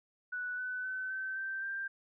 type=tone with pitch steps; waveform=sine; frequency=1480 / 1499.8 / 1519.9 / 1540.2 / 1560.8 / 1581.7 Hz; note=F#6 / F#6 / F#6 / G6 / G6 / G6; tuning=0 / +23 / +46 / -31 / -8 / +15 cents; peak=-35 dBFS; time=0.32-1.88 s; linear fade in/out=10 ms; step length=260 ms; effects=none